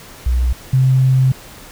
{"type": "tone pair in turn", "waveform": "sine", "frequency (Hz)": [61.74, 130.82], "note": ["B1", "C3"], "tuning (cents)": [0, 0], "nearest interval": "octave + minor second", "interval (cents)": 1300, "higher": "second", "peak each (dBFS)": [-12, -9], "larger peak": "second", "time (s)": [[0.26, 0.53], [0.73, 1.32]], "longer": "second", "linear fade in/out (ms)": 5, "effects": ["pink hiss -38 dBFS RMS until 1.71 s"]}